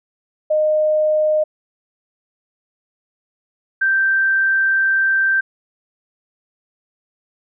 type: tone pair in turn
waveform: sine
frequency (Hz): 615 / 1565.9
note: D#5 / G6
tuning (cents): -20 / -2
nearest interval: octave + major third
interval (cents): 1618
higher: second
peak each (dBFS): -13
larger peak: neither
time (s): 0.5-1.44 / 3.81-5.41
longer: second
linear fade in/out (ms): 10
effects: none